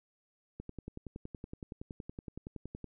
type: click train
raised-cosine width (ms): 3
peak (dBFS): -29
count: 25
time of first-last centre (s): 0.6-2.843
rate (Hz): 10.7
effects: none